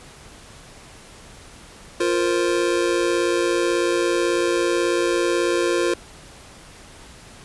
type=chord; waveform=square; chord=F suspended fourth; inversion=none; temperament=just; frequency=349.2 / 465.6 / 523.8 Hz; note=F4 / Bb4 / C5; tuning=0 / -2 / +2 cents; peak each=-21 / -25 / -26 dBFS; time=2-5.94 s; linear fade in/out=5 ms; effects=pink hiss -44 dBFS RMS until 7.44 s + resampled to 24000 Hz